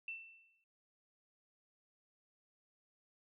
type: tone with exponential decay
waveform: sine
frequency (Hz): 2677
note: E7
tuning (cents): +26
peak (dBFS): -39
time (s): 0.08-0.64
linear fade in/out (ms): 2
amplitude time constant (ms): 120
effects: noise-tail reverb RT60 0.7 s tail -21 dB re dry